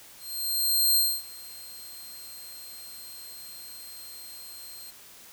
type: tone with ADSR envelope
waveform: 10% pulse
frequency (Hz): 4184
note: C8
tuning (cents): -1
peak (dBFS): -12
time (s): 0.18-4.91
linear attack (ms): 780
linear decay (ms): 260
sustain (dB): -23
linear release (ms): 12
effects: white hiss -50 dBFS RMS until 5.32 s